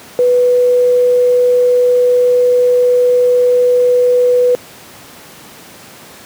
sine tone with quantisation, 493.9 Hz, B4, in tune, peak -7 dBFS, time 0.19-4.55 s, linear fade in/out 0 ms, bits 6, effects pink hiss -36 dBFS RMS until 6.25 s + high-pass 150 Hz 12 dB/octave

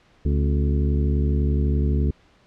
harmonic tone with a mistuned harmonic, 71.9 Hz, D2, 36 cents flat, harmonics 1 / 2 / 3 / 4 / 5 / 6, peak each -19 / -25 / -29 / -31 / -33 / -35 dBFS, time 0.25-2.11 s, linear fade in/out 5 ms, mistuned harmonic 4, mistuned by -95 cents, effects pink hiss -57 dBFS RMS until 2.46 s + low-pass 4000 Hz 12 dB/octave

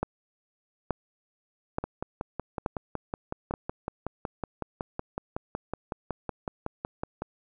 two click trains, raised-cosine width 1 ms, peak -13 / -17 dBFS, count 5 / 30, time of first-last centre 0.03-3.539 / 1.84-7.22 s, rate 1.14 / 5.39 Hz, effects none

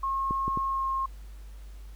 sine tone with pitch glide, 1080 to 1071.3 Hz, C#6 to C6, -45 to +41 cents, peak -26 dBFS, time 0.03-1.06 s, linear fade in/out 5 ms, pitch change -14 cents, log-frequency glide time 0.7-0.85 s
clicks, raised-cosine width 3 ms, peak -20 dBFS, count 3, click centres 0.309 / 0.48 / 0.574 s
effects added 50 Hz sine -41 dBFS peak until 1.95 s + pink hiss -59 dBFS RMS until 1.95 s

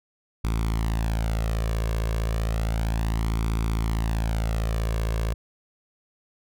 sawtooth tone with flanger, 55.4 Hz, A1, 13 cents sharp, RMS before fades -25 dBFS, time 0.44-5.34 s, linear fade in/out 5 ms, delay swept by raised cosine 0.85 to 1.83 ms, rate 0.32 Hz, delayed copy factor +0.6, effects none

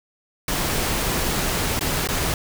pink noise with dropouts, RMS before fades -23 dBFS, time 0.48-2.34 s, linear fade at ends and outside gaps 2 ms, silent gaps 1.793-1.809 / 2.074-2.087 s, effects none

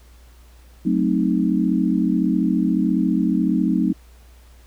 sine chord, F# diminished seventh, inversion none, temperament equal with one note detuned, 185.64 / 220 / 261.6 / 311.1 Hz, F#3 / A3 / C4 / Eb4, +6 / 0 / 0 / 0 cents, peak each -21 / -22 / -22 / -22 dBFS, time 0.85-3.93 s, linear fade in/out 10 ms, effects added 60 Hz sine -45 dBFS peak until 4.66 s + pink hiss -55 dBFS RMS until 4.66 s

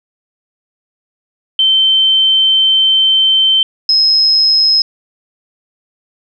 sine tone pair in turn, 3100 / 5136 Hz, G7 / E8, -20 / -46 cents, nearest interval major sixth, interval 874 cents, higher second, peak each -7 dBFS, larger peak neither, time 1.59-3.63 / 3.89-4.82 s, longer first, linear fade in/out 2 ms, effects none

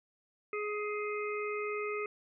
harmonic tone, 418.4 Hz, G#4, 13 cents sharp, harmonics 1 / 3 / 5 / 6, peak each -35 / -40 / -42 / -43 dBFS, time 0.53-2.06 s, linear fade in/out 2 ms, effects none

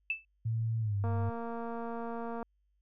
sine tone with exponential decay, 2637 Hz, E7, in tune, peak -26 dBFS, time 0.1-0.25 s, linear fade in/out 2 ms, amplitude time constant 32 ms
sine tone with pitch glide, 113.1 to 100.18 Hz, A2 to G2, +48 to +38 cents, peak -29 dBFS, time 0.45-1.3 s, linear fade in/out 10 ms, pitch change -210 cents, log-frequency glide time 0.8-0.96 s
click train, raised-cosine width 1 ms, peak -27 dBFS, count 323, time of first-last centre 1.04-2.428 s, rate 232 Hz
effects added 50 Hz sine -70 dBFS peak until 2.81 s

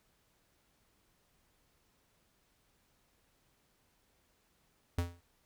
square tone with exponential decay, 86.6 Hz, F2, 14 cents flat, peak -28 dBFS, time 4.98-5.21 s, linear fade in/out 5 ms, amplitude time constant 49 ms, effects pink hiss -73 dBFS RMS until 5.45 s

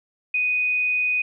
sine tone, 2489 Hz, D#7, in tune, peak -19 dBFS, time 0.34-1.22 s, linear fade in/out 5 ms, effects none

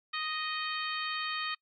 harmonic tone, 622.3 Hz, D#5, in tune, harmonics 2 / 3 / 4 / 5 / 6 / 7, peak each -37 / -39 / -40 / -41 / -42 / -42 dBFS, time 0.13-1.55 s, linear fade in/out 10 ms, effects noise-tail reverb RT60 0.1 s tail -26 dB re dry + AAC 64 kbps

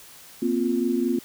sine chord, Bb suspended second, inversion none, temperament equal with one note detuned, 236.9 / 261.6 / 349.2 Hz, Bb3 / C4 / F4, +28 / 0 / 0 cents, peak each -25 dBFS, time 0.42-1.19 s, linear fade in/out 5 ms, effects white hiss -47 dBFS RMS until 1.24 s

